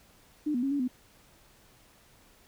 sine tone with pitch steps, 300.4 / 243.7 / 273.3 / 284.8 / 251.6 Hz, D4 / B3 / C#4 / C#4 / B3, +39 / -23 / -24 / +47 / +32 cents, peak -26 dBFS, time 0.46-0.88 s, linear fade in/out 10 ms, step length 84 ms, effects pink hiss -60 dBFS RMS until 2.47 s

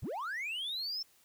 triangle linear sweep, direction up, 46.25 to 5390 Hz, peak -33 dBFS, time 0.02-1.03 s, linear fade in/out 10 ms, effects tanh soft clip ceiling -29 dBFS + white hiss -66 dBFS RMS until 1.24 s

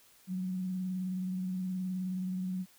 sine tone with vibrato, 185 Hz, F#3, in tune, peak -32 dBFS, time 0.27-2.66 s, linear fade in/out 50 ms, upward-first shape triangle, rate 19 Hz, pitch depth 37 cents each way, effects white hiss -62 dBFS RMS until 2.78 s

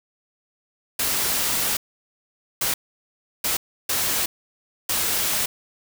white noise bursts at uneven times, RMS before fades -23 dBFS, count 5, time 0.99-1.77 / 2.61-2.74 / 3.44-3.57 / 3.89-4.26 / 4.89-5.46 s, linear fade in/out 5 ms, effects none

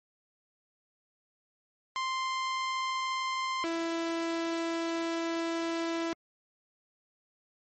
sawtooth tone pair in turn, 1046.5 / 332.3 Hz, C6 / E4, 0 / +14 cents, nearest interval octave + minor sixth, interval 1986 cents, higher first, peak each -26 dBFS, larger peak neither, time 1.96-3.64 / 3.64-6.13 s, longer second, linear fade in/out 0 ms, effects low-pass 6000 Hz 12 dB/octave + MP3 32 kbps

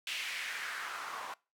white noise with band-pass filter sweep, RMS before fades -40 dBFS, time 0.07-1.34 s, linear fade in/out 2 ms, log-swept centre 2800 to 940 Hz, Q 2.7, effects noise-tail reverb RT60 0.3 s tail -23 dB re dry

